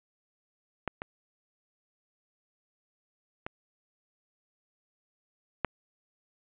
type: clicks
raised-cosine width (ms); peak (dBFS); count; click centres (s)
0.5; -15 / -20 / -20 / -11; 4; 0.877 / 1.019 / 3.465 / 5.647
effects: resampled to 8000 Hz + 8-bit